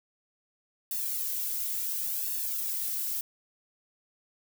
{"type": "noise with flanger", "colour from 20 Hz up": "violet", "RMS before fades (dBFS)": -32, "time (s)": [0.91, 3.21], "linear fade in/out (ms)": 2, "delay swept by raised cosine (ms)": [1.1, 2.4], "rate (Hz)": 0.71, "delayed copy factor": 1, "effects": []}